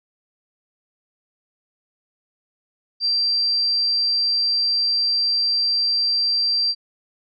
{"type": "tone", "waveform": "sine", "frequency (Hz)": 4709, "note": "D8", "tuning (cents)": 4, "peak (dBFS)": -17, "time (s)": [3, 6.75], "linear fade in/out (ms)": 50, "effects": []}